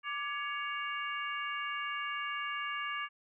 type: harmonic tone with a mistuned harmonic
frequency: 560 Hz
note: C#5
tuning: 18 cents sharp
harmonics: 2 / 3 / 4 / 5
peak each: -38 / -40 / -41 / -42 dBFS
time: 0.03-3.09 s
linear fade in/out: 50 ms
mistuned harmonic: 2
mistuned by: +84 cents
effects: none